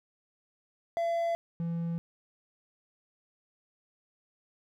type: tone pair in turn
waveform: triangle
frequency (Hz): 676 / 168.17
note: E5 / E3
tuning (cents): +43 / +35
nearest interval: 2 octaves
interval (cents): 2408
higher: first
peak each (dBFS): -25 / -28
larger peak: first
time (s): 0.97-1.35 / 1.6-1.98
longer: neither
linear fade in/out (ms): 0
effects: none